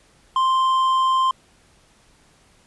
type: tone with hard clipping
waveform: sine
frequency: 1046.5 Hz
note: C6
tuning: in tune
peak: -17 dBFS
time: 0.36-1.31 s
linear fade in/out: 2 ms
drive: 5 dB
effects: pink hiss -56 dBFS RMS until 2.66 s + resampled to 24000 Hz